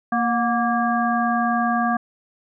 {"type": "harmonic tone with a mistuned harmonic", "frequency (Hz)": 233.1, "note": "A#3", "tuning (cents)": 0, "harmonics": [1, 3, 5, 7], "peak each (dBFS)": [-22, -22, -24, -27], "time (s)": [0.12, 1.97], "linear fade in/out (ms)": 5, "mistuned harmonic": 3, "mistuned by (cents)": 55, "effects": []}